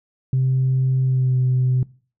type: tone with pitch glide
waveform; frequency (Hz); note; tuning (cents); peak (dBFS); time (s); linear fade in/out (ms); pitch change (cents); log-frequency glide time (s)
sine; 130.81 to 127.75; C3 to C3; 0 to -41; -14; 0.33-1.83; 2; -41; 1.03-1.37
effects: noise-tail reverb RT60 0.4 s tail -22 dB re dry + tanh soft clip ceiling -12 dBFS